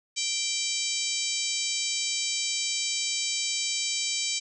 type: harmonic tone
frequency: 781 Hz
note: G5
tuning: 7 cents flat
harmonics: 3 / 4 / 5 / 6 / 7 / 8 / 9 / 10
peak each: -35 / -35 / -35 / -35 / -35 / -35 / -35 / -35 dBFS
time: 0.16-4.4 s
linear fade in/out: 20 ms
effects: none